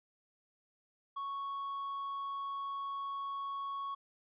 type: tone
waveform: triangle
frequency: 1108.7 Hz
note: C#6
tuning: in tune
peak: -35 dBFS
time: 1.16-3.95 s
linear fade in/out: 10 ms
effects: resampled to 8000 Hz